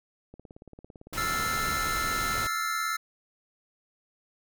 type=click train; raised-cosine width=2 ms; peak=-33 dBFS; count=30; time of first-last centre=0.34-1.969 s; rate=17.8 Hz
type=noise; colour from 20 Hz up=pink; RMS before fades=-35 dBFS; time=1.13-2.47 s; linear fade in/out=2 ms
type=chord; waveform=square; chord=F major seventh; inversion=third; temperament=equal; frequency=1318.5 / 1396.9 / 1760 / 2093 Hz; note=E6 / F6 / A6 / C7; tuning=0 / 0 / 0 / 0 cents; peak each=-31 / -35 / -37 / -37 dBFS; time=1.17-2.97 s; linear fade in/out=10 ms
effects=none